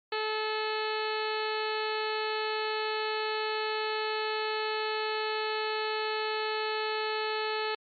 harmonic tone, 432.8 Hz, A4, 29 cents flat, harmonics 1 / 2 / 3 / 4 / 5 / 6 / 7 / 8 / 9 / 10, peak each -33 / -36 / -38 / -39 / -43 / -40 / -43 / -46 / -45 / -41 dBFS, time 0.12-7.75 s, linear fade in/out 5 ms, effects Opus 48 kbps

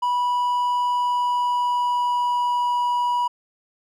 triangle tone with pitch glide, 980 to 973.2 Hz, B5 to B5, -14 to -26 cents, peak -17 dBFS, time 0.02-3.28 s, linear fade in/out 10 ms, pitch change -12 cents, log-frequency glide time 0.91-2.77 s, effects none

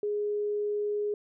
sine tone, 415.3 Hz, G#4, in tune, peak -27 dBFS, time 0.03-1.14 s, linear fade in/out 2 ms, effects none

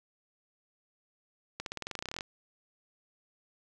accelerating click train, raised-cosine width 0.2 ms, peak -19 dBFS, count 17, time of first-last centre 1.6-2.208 s, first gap 62 ms, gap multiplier 0.93, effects none

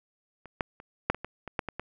clicks, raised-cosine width 0.5 ms, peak -30 / -12 / -30 / -7 / -25 / -21 / -23 / -12 / -19 / -19 dBFS, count 10, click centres 0.457 / 0.608 / 0.801 / 1.1 / 1.146 / 1.246 / 1.477 / 1.592 / 1.687 / 1.796 s, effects none

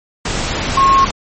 sine tone in noise, 1084 Hz, C#6, 39 cents flat, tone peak -7 dBFS, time 0.77-1.05 s, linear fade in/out 5 ms, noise pink, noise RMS -19 dBFS, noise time 0.25-1.11 s, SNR +9 dB, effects MP3 32 kbps

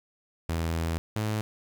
sawtooth tone pair in turn, 82.41 / 107.56 Hz, E2 / A2, 0 / -39 cents, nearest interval perfect fourth, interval 461 cents, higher second, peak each -23 dBFS, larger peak neither, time 0.49-0.98 / 1.16-1.41 s, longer first, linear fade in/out 0 ms, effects 9-bit

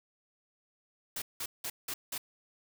white noise bursts, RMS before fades -37 dBFS, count 5, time 1.16-2.18 s, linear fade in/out 5 ms, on 60 ms, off 180 ms, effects none

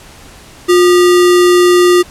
sine tone with sample-and-hold, 356 Hz, F4, 33 cents sharp, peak -4 dBFS, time 0.68-2.03 s, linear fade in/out 20 ms, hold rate 1575 Hz, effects pink hiss -37 dBFS RMS until 2.1 s + low-pass 11000 Hz 12 dB/octave

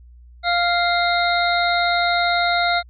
harmonic tone with a mistuned harmonic, 698 Hz, F5, 1 cent flat, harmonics 1 / 2 / 3 / 5 / 6, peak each -19 / -22 / -24 / -26 / -27 dBFS, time 0.43-2.83 s, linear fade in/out 50 ms, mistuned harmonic 5, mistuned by +120 cents, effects added 60 Hz sine -42 dBFS peak until 2.89 s

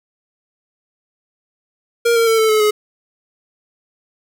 square tone with pitch steps, 468.9 / 459.3 / 449.8 / 440.5 / 431.5 / 422.6 Hz, A#4 / A#4 / A4 / A4 / A4 / G#4, +10 / -26 / +38 / +2 / -34 / +30 cents, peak -12 dBFS, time 2.05-2.71 s, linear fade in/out 10 ms, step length 110 ms, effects none

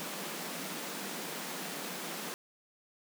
pink high-pass noise, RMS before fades -40 dBFS, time 0-2.34 s, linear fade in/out 0 ms, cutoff 160 Hz, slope 96 dB/octave, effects none

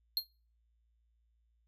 square tone with exponential decay, 4226 Hz, C8, 16 cents sharp, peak -26 dBFS, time 0.17-0.27 s, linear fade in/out 1 ms, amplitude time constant 20 ms, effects noise-tail reverb RT60 0.4 s tail -26 dB re dry + added 57 Hz sine -70 dBFS peak until 1.67 s

